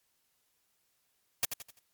white noise with echo, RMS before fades -28 dBFS, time 1.43-1.45 s, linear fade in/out 0 ms, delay 85 ms, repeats 4, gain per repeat -8 dB, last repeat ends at 1.79 s, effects white hiss -75 dBFS RMS until 1.93 s + MP3 96 kbps

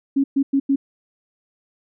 sine tone bursts at uneven times, 274.9 Hz, C#4, 14 cents flat, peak -14 dBFS, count 4, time 0.16-0.24 / 0.36-0.43 / 0.53-0.6 / 0.69-0.76 s, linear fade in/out 10 ms, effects none

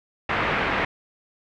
white low-pass noise, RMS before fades -24 dBFS, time 0.29-0.85 s, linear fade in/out 5 ms, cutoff 2300 Hz, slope 24 dB/octave, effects none

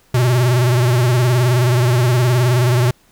square tone with vibrato, 123.47 Hz, B2, in tune, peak -12 dBFS, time 0.14-2.91 s, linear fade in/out 5 ms, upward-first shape sine, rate 19 Hz, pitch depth 85 cents each way, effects pink hiss -54 dBFS RMS until 3.11 s

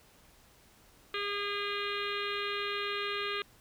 harmonic tone, 406.8 Hz, G#4, 36 cents flat, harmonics 1 / 3 / 4 / 5 / 6 / 7 / 8 / 9 / 10, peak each -38 / -38 / -41 / -42 / -41 / -43 / -43 / -44 / -46 dBFS, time 1.14-3.42 s, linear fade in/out 2 ms, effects pink hiss -61 dBFS RMS until 3.6 s

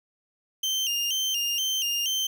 30% pulse tone with vibrato, 2959 Hz, F#7, 1 cent flat, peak -22 dBFS, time 0.63-2.27 s, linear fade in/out 5 ms, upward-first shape square, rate 2.1 Hz, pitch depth 87 cents each way, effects none

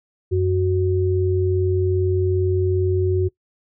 sine tone pair together, 92.5 / 370 Hz, F#2 / F#4, 0 / 0 cents, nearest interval 2 octaves, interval 2400 cents, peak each -19 dBFS, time 0.31-3.29 s, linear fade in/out 20 ms, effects noise-tail reverb RT60 0.1 s tail -20 dB re dry

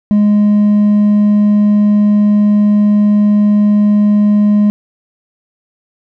sine tone with hard clipping, 207.7 Hz, G#3, in tune, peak -7 dBFS, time 0.11-4.7 s, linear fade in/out 0 ms, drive 2 dB, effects none

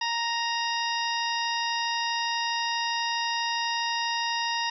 harmonic tone with a mistuned harmonic, 932.3 Hz, A#5, in tune, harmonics 1 / 2 / 3 / 4 / 5 / 6, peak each -29 / -32 / -34 / -35 / -36 / -37 dBFS, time 0.01-4.7 s, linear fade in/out 5 ms, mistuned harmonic 5, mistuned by +100 cents, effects none

